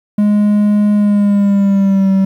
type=tone with pitch glide; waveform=triangle; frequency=207.7 to 192.67 Hz; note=G#3 to G3; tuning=0 to -30 cents; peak=-6 dBFS; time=0.18-2.25 s; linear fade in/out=5 ms; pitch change=-130 cents; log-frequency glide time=0.94-2.11 s; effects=8-bit